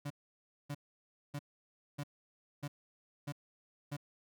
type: tone bursts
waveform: 35% pulse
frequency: 144.5 Hz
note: D3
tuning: 28 cents flat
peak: -36 dBFS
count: 7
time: 0.05-3.968 s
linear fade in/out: 10 ms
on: 54 ms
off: 590 ms
effects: none